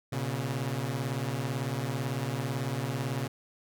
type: beating tone pair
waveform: sawtooth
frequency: 119.6 / 137.6 Hz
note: A#2 / C#3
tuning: +45 / -12 cents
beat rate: 18 Hz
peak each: -29 dBFS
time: 0.12-3.28 s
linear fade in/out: 10 ms
effects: none

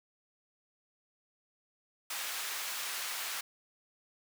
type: high-pass noise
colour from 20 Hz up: pink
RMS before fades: -38 dBFS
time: 2.1-3.41 s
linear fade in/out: 5 ms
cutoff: 1300 Hz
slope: 12 dB/octave
effects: none

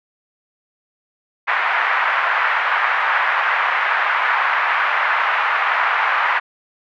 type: band-pass noise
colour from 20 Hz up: pink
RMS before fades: -18 dBFS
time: 1.47-6.4 s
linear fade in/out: 20 ms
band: 930 to 2100 Hz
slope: 24 dB/octave
effects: none

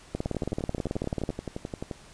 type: two click trains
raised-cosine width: 2 ms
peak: -15 / -19 dBFS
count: 22 / 20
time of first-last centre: 0.15-1.291 / 0.26-1.912 s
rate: 18.4 / 11.5 Hz
effects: pink hiss -52 dBFS RMS until 2.13 s + resampled to 22050 Hz

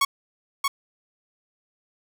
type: tone with echo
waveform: sawtooth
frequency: 1108.7 Hz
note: C#6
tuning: in tune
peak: -14 dBFS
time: 0.01-0.05 s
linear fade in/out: 5 ms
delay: 630 ms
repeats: 1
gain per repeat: -3 dB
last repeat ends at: 0.68 s
effects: none

